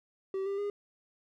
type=tone with pitch steps; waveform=triangle; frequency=385.1 / 396.4 / 408 Hz; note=G4 / G4 / G#4; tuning=-31 / +19 / -31 cents; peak=-29 dBFS; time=0.34-0.7 s; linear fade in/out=2 ms; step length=120 ms; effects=none